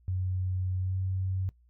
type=tone with pitch glide; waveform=sine; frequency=92.5 to 94.17 Hz; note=F#2 to F#2; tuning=0 to +31 cents; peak=-28 dBFS; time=0.08-1.49 s; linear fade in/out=0 ms; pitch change=+31 cents; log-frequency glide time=0.79-0.96 s; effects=noise-tail reverb RT60 0.1 s tail -18 dB re dry + added 60 Hz sine -59 dBFS peak until 1.69 s